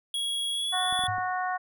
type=tone with pitch glide; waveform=square; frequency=3322 to 3431 Hz; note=G#7 to A7; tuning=0 to -44 cents; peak=-28 dBFS; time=0.14-1.07 s; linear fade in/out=2 ms; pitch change=+56 cents; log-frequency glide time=0.51-0.81 s
type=harmonic tone; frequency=367.5 Hz; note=F#4; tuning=12 cents flat; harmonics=2 / 3 / 4 / 5; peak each=-29 / -33 / -35 / -37 dBFS; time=0.72-1.58 s; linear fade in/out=20 ms
type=clicks; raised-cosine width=3 ms; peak=-32 dBFS; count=4; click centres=0.926 / 0.992 / 1.038 / 1.183 s
type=tone with exponential decay; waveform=sine; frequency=103.83 Hz; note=G#2; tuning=in tune; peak=-30 dBFS; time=1.08-1.35 s; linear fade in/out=5 ms; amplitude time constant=58 ms
effects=none